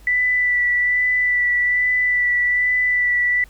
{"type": "tone with vibrato", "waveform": "sine", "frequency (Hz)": 1975.5, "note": "B6", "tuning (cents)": 0, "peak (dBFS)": -15, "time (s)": [0.07, 3.44], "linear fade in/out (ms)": 2, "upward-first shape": "sine", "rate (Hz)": 1.2, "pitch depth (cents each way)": 16, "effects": ["added 50 Hz sine -43 dBFS peak until 3.49 s", "pink hiss -52 dBFS RMS until 3.49 s"]}